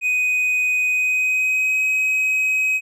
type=tone with pitch glide; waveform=triangle; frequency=2498 to 2534 Hz; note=D#7 to D#7; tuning=+6 to +31 cents; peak=-15 dBFS; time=0.01-2.81 s; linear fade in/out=50 ms; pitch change=+25 cents; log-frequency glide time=0.87-1.82 s; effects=none